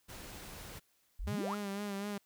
pink noise, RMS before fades -48 dBFS, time 0.08-0.8 s, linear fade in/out 20 ms
sine exponential sweep, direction up, 31.69 to 1468 Hz, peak -36 dBFS, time 1.19-1.55 s, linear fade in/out 10 ms
sawtooth tone with vibrato, 201.7 Hz, G3, 50 cents sharp, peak -33 dBFS, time 1.27-2.18 s, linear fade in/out 5 ms, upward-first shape sine, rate 4 Hz, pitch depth 47 cents each way
effects white hiss -73 dBFS RMS until 2.25 s

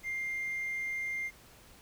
triangle tone, 2100 Hz, C7, 6 cents sharp, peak -30 dBFS, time 0.03-1.31 s, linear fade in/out 50 ms, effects tanh soft clip ceiling -29 dBFS + pink hiss -57 dBFS RMS until 1.81 s

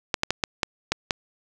clicks, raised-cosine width 0.2 ms, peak -4 dBFS, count 7, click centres 0.142 / 0.234 / 0.306 / 0.438 / 0.632 / 0.92 / 1.108 s, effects none

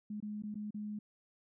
sine tone with dropouts, 210 Hz, G#3, 19 cents sharp, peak -38 dBFS, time 0.1-0.99 s, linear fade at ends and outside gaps 5 ms, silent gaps 0.203-0.225 / 0.423-0.435 / 0.544-0.554 / 0.707-0.743 s, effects none

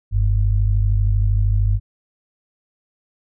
sine tone pair together, 46.95 / 100 Hz, F#1 / G2, +26 / +35 cents, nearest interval octave + minor second, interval 1309 cents, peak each -16 / -17 dBFS, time 0.11-1.8 s, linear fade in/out 50 ms, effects none

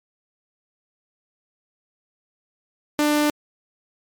sawtooth tone, 297.3 Hz, D4, 21 cents sharp, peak -13 dBFS, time 2.99-3.3 s, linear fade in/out 0 ms, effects MP3 96 kbps

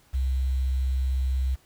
sine tone with quantisation, 65.41 Hz, C2, in tune, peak -22 dBFS, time 0.13-1.56 s, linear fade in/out 20 ms, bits 8, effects pink hiss -60 dBFS RMS until 1.65 s

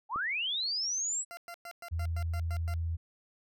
sine linear sweep, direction up, 774 to 7930 Hz, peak -30 dBFS, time 0.09-1.25 s, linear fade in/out 50 ms
click, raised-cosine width 2 ms, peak -31 dBFS, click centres 0.16 s
20% pulse tone bursts, 690 Hz, F5, 21 cents flat, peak -37 dBFS, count 9, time 1.31-2.739 s, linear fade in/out 0 ms, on 61 ms, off 110 ms
sine tone, 82.8 Hz, E2, 8 cents sharp, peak -30 dBFS, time 1.91-2.97 s, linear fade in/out 20 ms
effects none

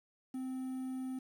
triangle tone with quantisation, 259.3 Hz, C4, 15 cents flat, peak -35 dBFS, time 0.34-1.19 s, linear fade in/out 5 ms, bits 10, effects none

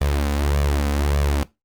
sawtooth tone with flanger, 71.7 Hz, D2, 41 cents flat, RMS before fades -20 dBFS, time 0.01-1.43 s, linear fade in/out 0 ms, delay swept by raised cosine 1.7 to 4 ms, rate 1.7 Hz, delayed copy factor +0.65, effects noise-tail reverb RT60 0.2 s tail -19 dB re dry + Opus 24 kbps

